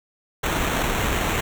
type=noise with sample-and-hold; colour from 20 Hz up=pink; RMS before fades=-23 dBFS; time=0.43-1.41 s; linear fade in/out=10 ms; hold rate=4900 Hz; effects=none